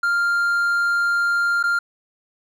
triangle tone with dropouts, 1396.9 Hz, F6, in tune, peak -15 dBFS, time 0.03-1.79 s, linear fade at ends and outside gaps 5 ms, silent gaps 1.629-1.637 s, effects none

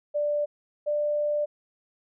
sine tone pair in turn, 589 / 592.3 Hz, D5 / D5, +5 / +15 cents, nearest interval unison, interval 10 cents, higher second, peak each -23 dBFS, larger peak neither, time 0.14-0.46 / 0.86-1.46 s, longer second, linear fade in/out 20 ms, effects none

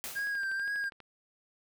white noise with exponential decay, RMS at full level -37 dBFS, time 0.04-0.55 s, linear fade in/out 0 ms, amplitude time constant 110 ms
triangle tone with vibrato, 1608 Hz, G6, 44 cents sharp, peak -29 dBFS, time 0.15-0.9 s, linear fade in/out 20 ms, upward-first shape sine, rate 2.1 Hz, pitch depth 46 cents each way
click train, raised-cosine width 0.3 ms, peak -34 dBFS, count 11, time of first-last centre 0.19-1.003 s, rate 12.3 Hz
effects none

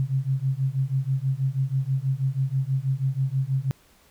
sine beating tone pair, 130.81 / 137.01 Hz, C3 / C#3, 0 / -20 cents, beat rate 6.2 Hz, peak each -25 dBFS, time 0-3.71 s, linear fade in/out 0 ms, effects pink hiss -58 dBFS RMS until 4.1 s

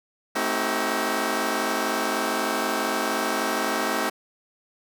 10% pulse chord, A diminished seventh, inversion none, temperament just, 220 / 264 / 316.8 / 380.2 Hz, A3 / C4 / Eb4 / Gb4, 0 / +16 / +31 / +47 cents, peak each -21 dBFS, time 0.35-4.1 s, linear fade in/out 10 ms, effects none

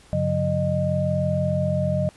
sine tone cluster, 95.9 / 141.6 / 182.2 / 614 Hz, G2 / C#3 / F#3 / D#5, -37 / +37 / -26 / -23 cents, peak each -27 / -25 / -26 / -24 dBFS, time 0.13-2.09 s, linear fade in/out 0 ms, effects pink hiss -52 dBFS RMS until 2.16 s + resampled to 24000 Hz

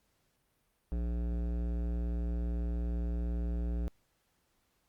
sine tone with hard clipping, 58.8 Hz, A#1, 16 cents sharp, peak -33 dBFS, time 0.92-3.88 s, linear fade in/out 0 ms, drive 15 dB, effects pink hiss -75 dBFS RMS until 4.88 s + Opus 48 kbps

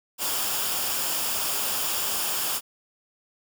white noise with comb filter, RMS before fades -27 dBFS, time 0.18-2.61 s, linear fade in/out 50 ms, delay 0.49 ms, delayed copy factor -0.5, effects none

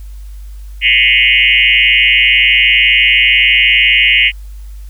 sine tone with frequency modulation, 2489 Hz, D#7, in tune, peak -6 dBFS, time 0.81-4.32 s, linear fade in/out 50 ms, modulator 121 Hz, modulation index 4.1, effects added 50 Hz sine -26 dBFS peak until 4.89 s + white hiss -49 dBFS RMS until 4.89 s

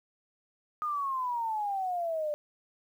sine exponential sweep, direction down, 1238 to 587.3 Hz, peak -29 dBFS, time 0.82-2.34 s, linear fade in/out 0 ms, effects 10-bit

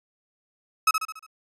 35% pulse tone with echo, 1285 Hz, E6, 45 cents flat, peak -14 dBFS, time 0.87-0.91 s, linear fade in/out 5 ms, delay 71 ms, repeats 5, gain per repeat -6 dB, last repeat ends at 1.265 s, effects resampled to 32000 Hz

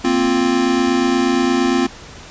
square chord, Bb suspended second, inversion none, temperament equal, 233.1 / 261.6 / 349.2 Hz, Bb3 / C4 / F4, 0 / 0 / 0 cents, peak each -22 / -17 / -19 dBFS, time 0.04-1.87 s, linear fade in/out 10 ms, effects pink hiss -37 dBFS RMS until 2.3 s + resampled to 16000 Hz

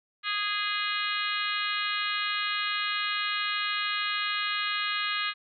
harmonic tone, 413.5 Hz, G#4, 8 cents flat, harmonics 3 / 4 / 5 / 6 / 7 / 8 / 9 / 10, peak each -33 / -34 / -35 / -36 / -36 / -37 / -38 / -38 dBFS, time 0.23-5.34 s, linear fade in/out 50 ms, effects none

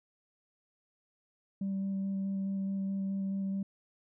sine tone with vibrato, 194.6 Hz, G3, 12 cents flat, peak -29 dBFS, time 1.61-3.63 s, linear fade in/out 5 ms, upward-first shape square, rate 4.7 Hz, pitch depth 8 cents each way, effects tanh soft clip ceiling -29 dBFS

